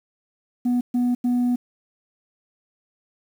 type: tone bursts at uneven times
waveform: sine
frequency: 245.2 Hz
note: B3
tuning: 12 cents flat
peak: -15 dBFS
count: 3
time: 0.65-0.81 / 0.94-1.15 / 1.24-1.56 s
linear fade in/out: 10 ms
effects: tanh soft clip ceiling -17 dBFS + 8-bit